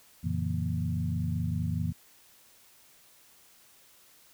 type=tone cluster; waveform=sine; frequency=91 / 116.3 / 142 / 166.7 / 234.2 Hz; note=F#2 / A#2 / C#3 / E3 / A#3; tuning=-28 / -4 / +42 / +20 / +8 cents; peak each=-32 / -35 / -38 / -32 / -38 dBFS; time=0.23-1.93 s; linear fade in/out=20 ms; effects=white hiss -59 dBFS RMS until 4.33 s